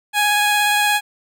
15% pulse tone with vibrato, 831 Hz, G#5, 1 cent sharp, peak -8 dBFS, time 0.13-1.01 s, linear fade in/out 50 ms, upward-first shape sine, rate 17 Hz, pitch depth 12 cents each way, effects none

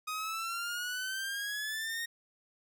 sawtooth exponential sweep, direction up, 1244.5 to 1864.7 Hz, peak -31 dBFS, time 0.07-2.06 s, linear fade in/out 10 ms, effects none

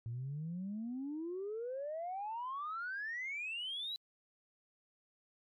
sine exponential sweep, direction up, 112.3 to 4002 Hz, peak -37 dBFS, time 0.06-3.96 s, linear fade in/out 0 ms, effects tanh soft clip ceiling -34 dBFS + MP3 96 kbps

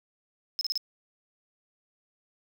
triangle tone bursts, 5180 Hz, E8, 31 cents flat, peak -25 dBFS, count 4, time 0.59-0.776 s, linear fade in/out 0 ms, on 21 ms, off 34 ms, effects none

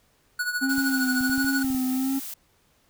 square tone with tremolo, 1467 Hz, F#6, 15 cents flat, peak -23 dBFS, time 0.39-1.63 s, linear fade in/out 5 ms, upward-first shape triangle, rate 13 Hz, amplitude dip 75%
triangle tone with vibrato, 264.1 Hz, C4, 16 cents sharp, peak -21 dBFS, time 0.61-2.2 s, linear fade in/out 20 ms, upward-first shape sine, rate 1.4 Hz, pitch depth 48 cents each way
blue noise, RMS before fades -36 dBFS, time 0.69-2.34 s, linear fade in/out 5 ms
clicks, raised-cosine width 5 ms, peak -29 dBFS, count 8, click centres 0.782 / 1.209 / 1.297 / 1.38 / 1.446 / 1.646 / 1.703 / 1.748 s
effects pink hiss -64 dBFS RMS until 2.89 s

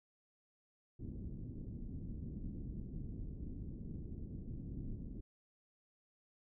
pink low-pass noise, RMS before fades -45 dBFS, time 0.99-5.21 s, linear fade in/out 10 ms, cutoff 290 Hz, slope 24 dB/octave, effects none

